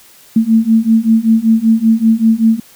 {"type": "beating tone pair", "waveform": "sine", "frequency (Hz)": [221.4, 226.6], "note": ["A3", "A#3"], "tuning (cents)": [11, -49], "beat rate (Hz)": 5.2, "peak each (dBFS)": [-11, -10], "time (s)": [0.36, 2.6], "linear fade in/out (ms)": 5, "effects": ["white hiss -43 dBFS RMS until 2.75 s"]}